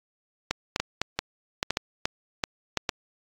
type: clicks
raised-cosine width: 0.2 ms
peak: -7 dBFS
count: 12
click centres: 0.51 / 0.761 / 0.8 / 1.016 / 1.19 / 1.629 / 1.706 / 1.771 / 2.055 / 2.438 / 2.773 / 2.892 s
effects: AAC 48 kbps